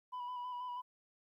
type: tone with vibrato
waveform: sine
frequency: 987.8 Hz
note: B5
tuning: in tune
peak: -37 dBFS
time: 0.12-0.82 s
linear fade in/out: 20 ms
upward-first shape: square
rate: 6.2 Hz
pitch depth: 21 cents each way
effects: tanh soft clip ceiling -39 dBFS + 13-bit